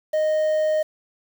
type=tone with quantisation; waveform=triangle; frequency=619 Hz; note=D#5; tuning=9 cents flat; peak=-16 dBFS; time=0.13-0.83 s; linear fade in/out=10 ms; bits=7; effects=none